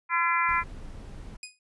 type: harmonic tone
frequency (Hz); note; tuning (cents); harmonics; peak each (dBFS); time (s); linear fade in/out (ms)
340; F4; -46; 3 / 4 / 5 / 6 / 7; -26 / -28 / -32 / -29 / -31; 0.09-0.64; 50
type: noise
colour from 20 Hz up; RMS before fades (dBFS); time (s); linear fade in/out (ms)
brown; -41; 0.48-1.37; 10
type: tone with exponential decay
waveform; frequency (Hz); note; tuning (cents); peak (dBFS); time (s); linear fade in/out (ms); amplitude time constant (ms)
15% pulse; 2489; D#7; 0; -27; 1.43-1.59; 2; 34
effects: resampled to 24000 Hz